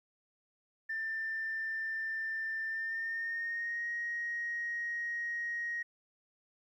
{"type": "tone with pitch glide", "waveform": "sine", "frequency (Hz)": [1786, 1881.3], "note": ["A6", "A#6"], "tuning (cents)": [25, 15], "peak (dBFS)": -33, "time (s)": [0.89, 5.83], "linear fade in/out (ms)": 10, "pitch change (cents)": 90, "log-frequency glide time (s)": [2.66, 3.89], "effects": ["tanh soft clip ceiling -29 dBFS", "12-bit"]}